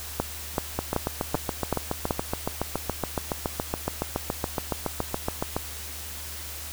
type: two click trains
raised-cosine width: 1 ms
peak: -9 / -11 dBFS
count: 6 / 35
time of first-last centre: 0.2-2.108 / 0.79-5.565 s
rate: 2.62 / 7.12 Hz
effects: added 75 Hz sine -41 dBFS peak until 6.72 s + white hiss -38 dBFS RMS until 6.72 s